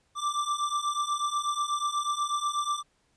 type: beating tone pair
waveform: square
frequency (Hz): 1171 / 1179.2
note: D6 / D6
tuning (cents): -5 / +7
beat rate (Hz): 8.2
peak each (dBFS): -32 / -30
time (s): 0.15-2.83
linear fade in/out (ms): 50
effects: pink hiss -70 dBFS RMS until 3.16 s + resampled to 22050 Hz